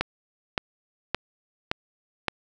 click train, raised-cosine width 0.3 ms, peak -7 dBFS, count 5, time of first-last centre 0.01-2.283 s, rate 1.76 Hz, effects none

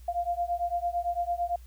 sine beating tone pair, 693 / 701.9 Hz, F5 / F5, -14 / +9 cents, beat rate 8.9 Hz, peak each -30 dBFS, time 0.08-1.56 s, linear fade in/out 5 ms, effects added 60 Hz sine -45 dBFS peak until 1.66 s + white hiss -62 dBFS RMS until 1.66 s

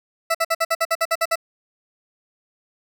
20% pulse tone bursts, 660 Hz, E5, 2 cents sharp, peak -12 dBFS, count 11, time 0.3-1.357 s, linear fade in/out 10 ms, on 47 ms, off 54 ms, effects none

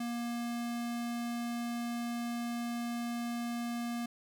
square tone, 237 Hz, A#3, 29 cents sharp, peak -35 dBFS, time 0-4.06 s, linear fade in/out 5 ms, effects 12-bit

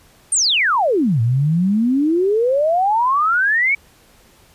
sine exponential two-way sweep, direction down then up, 9280 to 110.8 to 2288 Hz, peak -13 dBFS, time 0.32-3.75 s, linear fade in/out 5 ms, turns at 1.21 s, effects pink hiss -51 dBFS RMS until 4.54 s + resampled to 32000 Hz

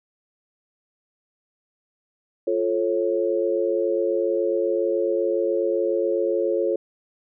sine chord, F augmented, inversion none, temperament just, 349.2 / 436.5 / 545.7 Hz, F4 / A4 / C#5, 0 / -14 / -27 cents, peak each -24 dBFS, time 2.47-6.76 s, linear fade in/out 5 ms, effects none

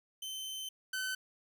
sawtooth tone pair in turn, 3078 / 1521.8 Hz, G7 / F#6, -32 / +48 cents, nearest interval octave, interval 1220 cents, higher first, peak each -36 / -31 dBFS, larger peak second, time 0.22-0.69 / 0.93-1.15 s, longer first, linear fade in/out 5 ms, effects none

